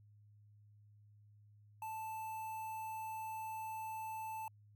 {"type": "tone with notch filter", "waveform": "square", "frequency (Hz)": 880, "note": "A5", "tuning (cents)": 0, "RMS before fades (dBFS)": -44, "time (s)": [1.82, 4.48], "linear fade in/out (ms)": 2, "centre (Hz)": 4700, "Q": 0.62, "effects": ["added 104 Hz sine -61 dBFS peak until 4.75 s"]}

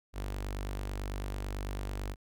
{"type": "tone with notch filter", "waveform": "sawtooth", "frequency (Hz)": 49.05, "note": "G1", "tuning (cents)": 2, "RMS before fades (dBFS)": -37, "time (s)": [0.13, 2.16], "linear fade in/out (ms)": 50, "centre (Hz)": 160, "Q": 1.7, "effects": []}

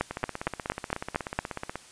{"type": "two click trains", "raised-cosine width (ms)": 0.5, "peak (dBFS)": [-10, -17], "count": [7, 28], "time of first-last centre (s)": [[0.01, 1.389], [0.11, 1.756]], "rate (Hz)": [4.35, 16.4], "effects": ["white hiss -51 dBFS RMS until 1.91 s", "resampled to 22050 Hz"]}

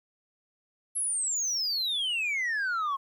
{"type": "exponential sweep", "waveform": "sine", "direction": "down", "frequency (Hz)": [11260, 1068], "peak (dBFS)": -24, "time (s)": [0.95, 2.97], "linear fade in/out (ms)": 20, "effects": ["tanh soft clip ceiling -26 dBFS", "11-bit"]}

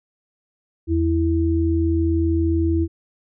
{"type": "tone pair together", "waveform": "sine", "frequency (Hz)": [82.4, 329.6], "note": ["E2", "E4"], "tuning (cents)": [0, 0], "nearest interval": "2 octaves", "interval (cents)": 2400, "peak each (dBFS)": [-19, -19], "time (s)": [0.87, 2.88], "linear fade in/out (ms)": 50, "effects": []}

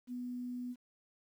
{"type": "tone", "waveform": "sine", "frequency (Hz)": 246.9, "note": "B3", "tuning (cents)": 0, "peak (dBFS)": -38, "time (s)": [0.07, 0.76], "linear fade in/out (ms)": 50, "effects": ["11-bit"]}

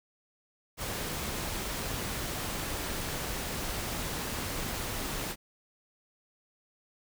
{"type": "noise", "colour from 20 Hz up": "pink", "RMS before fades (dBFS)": -35, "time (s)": [0.77, 5.36], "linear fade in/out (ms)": 50, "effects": []}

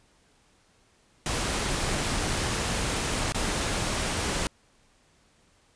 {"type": "noise with dropouts", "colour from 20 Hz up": "pink", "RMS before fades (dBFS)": -28, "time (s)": [1.26, 4.47], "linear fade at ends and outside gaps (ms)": 0, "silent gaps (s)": [3.322, 3.346], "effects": ["pink hiss -63 dBFS RMS until 5.75 s", "resampled to 22050 Hz"]}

